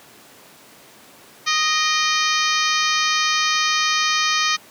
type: harmonic tone with a mistuned harmonic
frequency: 622.3 Hz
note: D#5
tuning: in tune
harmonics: 2 / 3 / 4 / 5 / 6 / 7 / 8 / 9 / 10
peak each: -22 / -24 / -25 / -26 / -27 / -27 / -28 / -29 / -29 dBFS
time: 1.46-4.57 s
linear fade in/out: 20 ms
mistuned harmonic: 4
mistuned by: -48 cents
effects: pink hiss -46 dBFS RMS until 4.7 s + high-pass 200 Hz 12 dB/octave